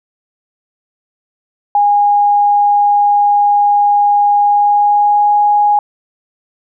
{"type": "tone with pitch glide", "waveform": "sine", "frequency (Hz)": [820, 827.6], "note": ["G#5", "G#5"], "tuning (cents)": [-22, -6], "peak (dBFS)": -7, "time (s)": [1.75, 5.79], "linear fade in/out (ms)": 2, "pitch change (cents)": 16, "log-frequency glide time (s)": [4.38, 5.33], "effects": []}